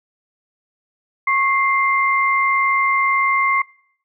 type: tone pair together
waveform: sine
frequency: 1095.4 / 2093 Hz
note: C#6 / C7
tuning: -21 / 0 cents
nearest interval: major seventh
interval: 1121 cents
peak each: -17 dBFS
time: 1.27-3.62 s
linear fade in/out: 5 ms
effects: noise-tail reverb RT60 0.7 s tail -26 dB re dry